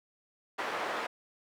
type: band-pass noise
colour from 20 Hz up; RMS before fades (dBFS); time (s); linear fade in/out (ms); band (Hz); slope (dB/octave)
white; -35; 0.58-1.07; 10; 420 to 1300; 12
effects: none